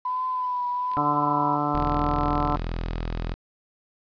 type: tone with vibrato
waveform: sine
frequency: 1000 Hz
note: B5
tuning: 21 cents sharp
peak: -24 dBFS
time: 0.05-1.56 s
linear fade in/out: 5 ms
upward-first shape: triangle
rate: 1.2 Hz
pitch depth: 38 cents each way
type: clicks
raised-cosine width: 0.2 ms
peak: -27 dBFS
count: 2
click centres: 0.916 / 0.936 s
type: harmonic tone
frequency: 146.83 Hz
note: D3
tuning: in tune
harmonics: 1 / 2 / 3 / 4 / 5 / 6 / 7 / 8 / 9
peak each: -32 / -28 / -37 / -34 / -29 / -32 / -29 / -35 / -31 dBFS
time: 0.97-2.56 s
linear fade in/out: 0 ms
type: tone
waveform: sawtooth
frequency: 41.49 Hz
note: E1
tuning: 12 cents sharp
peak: -23 dBFS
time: 1.74-3.34 s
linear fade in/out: 0 ms
effects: resampled to 11025 Hz + 9-bit